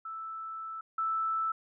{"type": "tone pair in turn", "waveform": "sine", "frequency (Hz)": [1318.5, 1318.5], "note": ["E6", "E6"], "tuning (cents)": [0, 0], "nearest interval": "unison", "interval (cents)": 0, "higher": "neither", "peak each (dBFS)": [-37, -28], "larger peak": "second", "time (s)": [[0.05, 0.81], [0.98, 1.52]], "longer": "first", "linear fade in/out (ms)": 5, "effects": []}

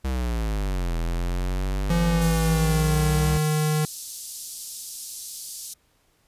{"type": "exponential two-way sweep", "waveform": "square", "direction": "down then up", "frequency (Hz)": [67.3, 41.43, 65.9], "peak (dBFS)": -24, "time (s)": [0.04, 3.38], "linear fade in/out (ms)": 10, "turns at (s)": 0.97}
{"type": "tone with pitch glide", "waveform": "square", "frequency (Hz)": [170, 153.21], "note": ["F3", "D#3"], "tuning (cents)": [-46, -26], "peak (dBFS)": -21, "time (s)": [1.9, 3.85], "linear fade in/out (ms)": 0, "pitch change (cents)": -180, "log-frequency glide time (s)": [2.05, 2.96]}
{"type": "band-pass noise", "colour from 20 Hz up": "white", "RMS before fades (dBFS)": -37, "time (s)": [2.21, 5.74], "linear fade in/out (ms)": 10, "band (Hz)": [4400, 12000], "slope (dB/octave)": 24}
{"effects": ["pink hiss -65 dBFS RMS until 6.27 s", "resampled to 32000 Hz"]}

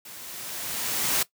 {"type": "noise with level ramp", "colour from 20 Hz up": "white", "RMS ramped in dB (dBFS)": [-43, -23], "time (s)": [0.05, 1.23], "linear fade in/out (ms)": 5, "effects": ["noise-tail reverb RT60 0.1 s tail -18 dB re dry", "high-pass 80 Hz 12 dB/octave"]}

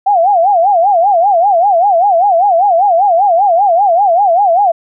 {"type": "tone with vibrato", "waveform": "sine", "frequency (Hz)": 740, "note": "F#5", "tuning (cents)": 0, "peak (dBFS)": -6, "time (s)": [0.06, 4.72], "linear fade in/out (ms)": 10, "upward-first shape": "sine", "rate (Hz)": 5.1, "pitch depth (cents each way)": 200, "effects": []}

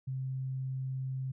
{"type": "tone", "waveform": "sine", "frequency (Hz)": 131.6, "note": "C3", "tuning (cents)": 10, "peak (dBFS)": -33, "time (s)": [0.07, 1.32], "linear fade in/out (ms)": 10, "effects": []}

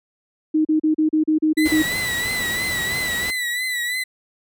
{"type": "tone bursts", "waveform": "sine", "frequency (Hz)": 311.1, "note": "D#4", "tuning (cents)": 0, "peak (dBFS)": -14, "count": 9, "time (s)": [0.54, 1.826], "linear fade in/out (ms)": 10, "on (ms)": 110, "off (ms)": 37}
{"type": "tone with vibrato", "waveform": "35% pulse", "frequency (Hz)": 1975.5, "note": "B6", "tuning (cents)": 0, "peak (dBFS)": -20, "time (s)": [1.57, 4.04], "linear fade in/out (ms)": 10, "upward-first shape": "triangle", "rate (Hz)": 3, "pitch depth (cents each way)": 68}
{"type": "noise", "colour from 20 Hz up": "pink", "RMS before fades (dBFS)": -30, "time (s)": [1.65, 3.31], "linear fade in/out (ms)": 10}
{"effects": ["high-pass 60 Hz 12 dB/octave"]}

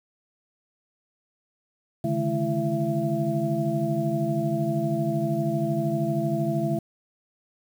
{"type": "tone cluster", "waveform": "sine", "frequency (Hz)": [141.1, 153.9, 214.2, 334.7, 671], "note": ["C#3", "D#3", "A3", "E4", "E5"], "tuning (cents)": [31, -19, -46, 26, 31], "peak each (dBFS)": -29, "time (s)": [2.04, 6.79], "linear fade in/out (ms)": 5, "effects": ["8-bit"]}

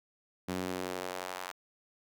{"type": "tone with high-pass filter sweep", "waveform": "sawtooth", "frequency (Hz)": 91.5, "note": "F#2", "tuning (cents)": -19, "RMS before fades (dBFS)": -38, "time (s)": [0.48, 1.52], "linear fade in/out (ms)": 10, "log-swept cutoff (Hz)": [200, 1000], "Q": 1.2, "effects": []}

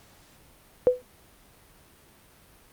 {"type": "tone with exponential decay", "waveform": "sine", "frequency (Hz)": 499.7, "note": "B4", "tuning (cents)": 20, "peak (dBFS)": -11, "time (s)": [0.87, 1.02], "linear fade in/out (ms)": 0, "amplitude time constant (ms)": 32, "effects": ["pink hiss -56 dBFS RMS until 2.72 s", "Opus 48 kbps"]}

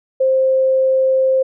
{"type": "tone", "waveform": "sine", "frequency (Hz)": 526, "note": "C5", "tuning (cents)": 9, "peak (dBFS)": -11, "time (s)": [0.2, 1.43], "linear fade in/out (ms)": 10, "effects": []}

